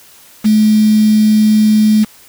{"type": "tone with quantisation", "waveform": "sine", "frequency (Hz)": 214.6, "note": "A3", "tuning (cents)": -43, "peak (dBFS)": -6, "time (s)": [0.44, 2.05], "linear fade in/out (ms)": 20, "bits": 4, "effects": ["white hiss -42 dBFS RMS until 2.28 s"]}